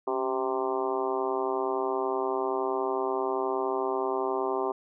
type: harmonic tone with a mistuned harmonic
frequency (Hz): 130.6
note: C3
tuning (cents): -3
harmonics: 2 / 3 / 4 / 5 / 6 / 7 / 8 / 9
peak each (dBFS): -39 / -29 / -38 / -35 / -35 / -36 / -35 / -40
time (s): 0.07-4.72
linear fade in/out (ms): 5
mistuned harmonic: 2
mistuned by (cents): +85
effects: none